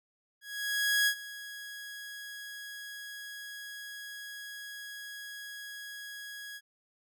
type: tone with ADSR envelope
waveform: sawtooth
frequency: 1661.2 Hz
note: G#6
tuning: in tune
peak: -20 dBFS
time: 0.41-6.61 s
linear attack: 660 ms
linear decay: 75 ms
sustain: -18 dB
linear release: 48 ms
effects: none